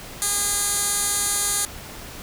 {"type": "tone with band-pass filter", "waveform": "15% pulse", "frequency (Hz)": 407.4, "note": "G#4", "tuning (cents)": -33, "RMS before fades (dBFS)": -23, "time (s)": [0.22, 1.65], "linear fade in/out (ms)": 0, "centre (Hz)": 9100, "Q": 2.4, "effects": ["pink hiss -38 dBFS RMS until 2.22 s"]}